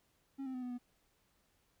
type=tone with pitch steps; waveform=triangle; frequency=272.1 / 260.9 / 252.7 / 247.8 / 245 Hz; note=C#4 / C4 / B3 / B3 / B3; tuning=-32 / -5 / +40 / +6 / -14 cents; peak=-37 dBFS; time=0.38-0.785 s; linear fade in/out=20 ms; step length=81 ms; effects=pink hiss -75 dBFS RMS until 1.8 s